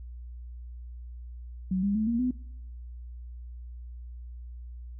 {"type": "tone with pitch steps", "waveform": "sine", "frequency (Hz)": [186.4, 200.9, 216.6, 233.5, 251.7], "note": ["F#3", "G3", "A3", "A#3", "B3"], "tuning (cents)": [13, 43, -27, 3, 33], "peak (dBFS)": -24, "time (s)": [1.71, 2.31], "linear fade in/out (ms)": 5, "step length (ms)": 120, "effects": ["noise-tail reverb RT60 0.8 s tail -21 dB re dry", "added 60 Hz sine -39 dBFS peak until 4.99 s"]}